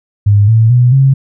sine tone with pitch steps, 102.4 / 112.31 / 123.19 / 135.12 Hz, G#2 / A2 / B2 / C#3, -24 / +36 / -4 / -44 cents, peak -4 dBFS, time 0.26-1.14 s, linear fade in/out 10 ms, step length 220 ms, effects none

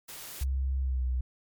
white noise, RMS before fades -43 dBFS, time 0.08-0.44 s, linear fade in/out 10 ms
sine tone with pitch glide, 66.4 to 63 Hz, C2 to B1, +26 to +35 cents, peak -26 dBFS, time 0.41-1.21 s, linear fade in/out 5 ms, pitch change -91 cents, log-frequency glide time 0.8-1.03 s
effects MP3 96 kbps

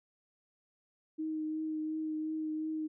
sine tone with vibrato, 312.3 Hz, D#4, 7 cents sharp, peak -33 dBFS, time 1.18-2.88 s, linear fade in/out 20 ms, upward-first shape triangle, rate 2.8 Hz, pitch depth 18 cents each way, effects none

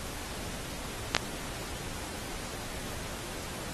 clicks, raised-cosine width 0.2 ms, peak -4 dBFS, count 2, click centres 1.149 / 1.166 s, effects pink hiss -40 dBFS RMS until 3.73 s + AAC 32 kbps

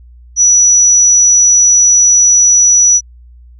sine tone, 5890 Hz, F#8, 9 cents flat, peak -4 dBFS, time 0.36-3.01 s, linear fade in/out 50 ms, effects added 60 Hz sine -35 dBFS peak until 3.59 s

